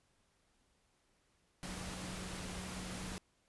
sine tone in noise, 183.9 Hz, F#3, 10 cents flat, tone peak -47 dBFS, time 1.63-3.18 s, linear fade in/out 0 ms, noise pink, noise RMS -45 dBFS, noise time 1.63-3.18 s, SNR -5 dB, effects pink hiss -75 dBFS RMS until 3.48 s + resampled to 24000 Hz

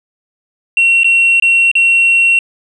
sine tone with dropouts, 2730 Hz, F7, 40 cents flat, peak -5 dBFS, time 0.77-2.39 s, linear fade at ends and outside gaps 2 ms, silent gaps 1.034-1.044 / 1.399-1.423 / 1.715-1.753 s, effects tanh soft clip ceiling -4 dBFS

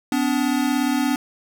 square tone pair together, 251.2 / 288.4 Hz, B3 / D4, +30 / -31 cents, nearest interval major second, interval 239 cents, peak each -22 dBFS, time 0.12-1.16 s, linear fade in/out 2 ms, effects none

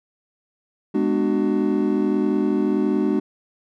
triangle chord, G# half-diminished seventh, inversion none, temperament just, 207.7 / 249.2 / 299 / 373.8 Hz, G#3 / B3 / D4 / F#4, 0 / +16 / +31 / +18 cents, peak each -21 / -23 / -20 / -22 dBFS, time 0.94-3.2 s, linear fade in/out 10 ms, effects none

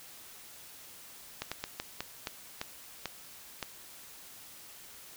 slowing click train, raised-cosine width 0.2 ms, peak -17 dBFS, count 9, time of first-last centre 1.42-3.628 s, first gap 96 ms, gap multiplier 1.29, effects white hiss -51 dBFS RMS until 5.16 s

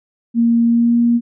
sine tone with pitch glide, 233.1 to 236.4 Hz, A#3 to A#3, 0 to +24 cents, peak -10 dBFS, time 0.34-1.21 s, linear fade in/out 50 ms, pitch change +24 cents, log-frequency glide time 0.65-0.98 s, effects none

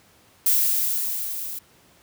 violet noise with level ramp, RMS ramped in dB -18 to -33 dBFS, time 0.46-1.59 s, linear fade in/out 5 ms, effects pink hiss -56 dBFS RMS until 2.02 s + high-pass 80 Hz 12 dB/octave

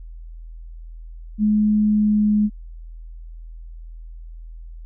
sine tone with pitch glide, 211.4 to 209.9 Hz, G#3 to G#3, +31 to +19 cents, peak -14 dBFS, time 1.38-2.5 s, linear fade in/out 50 ms, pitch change -12 cents, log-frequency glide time 1.81-2.32 s, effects added 41 Hz sine -34 dBFS peak until 4.85 s

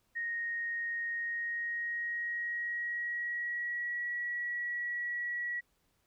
sine tone with pitch glide, 1864.7 to 1927.1 Hz, A#6 to B6, 0 to -43 cents, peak -33 dBFS, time 0.15-5.61 s, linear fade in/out 20 ms, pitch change +57 cents, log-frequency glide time 1.13-4.08 s, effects pink hiss -75 dBFS RMS until 6.06 s

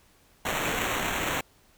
blue noise with sample-and-hold, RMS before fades -29 dBFS, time 0.45-1.41 s, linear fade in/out 5 ms, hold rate 4900 Hz, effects pink hiss -61 dBFS RMS until 1.77 s

